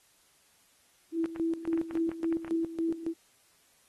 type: tone with tremolo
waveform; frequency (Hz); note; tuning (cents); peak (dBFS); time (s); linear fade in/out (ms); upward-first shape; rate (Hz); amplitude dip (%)
sine; 329.6; E4; 0; -26; 1.12-3.14; 50; square; 3.6; 75
type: clicks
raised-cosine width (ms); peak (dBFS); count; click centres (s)
0.5; -29; 12; 1.243 / 1.361 / 1.653 / 1.731 / 1.776 / 1.91 / 1.973 / 2.116 / 2.244 / 2.326 / 2.447 / 2.479
effects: white hiss -65 dBFS RMS until 3.88 s + AAC 32 kbps